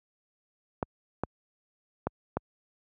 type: clicks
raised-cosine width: 1 ms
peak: -14 dBFS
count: 4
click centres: 0.828 / 1.236 / 2.07 / 2.37 s
effects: high-pass 60 Hz 12 dB/octave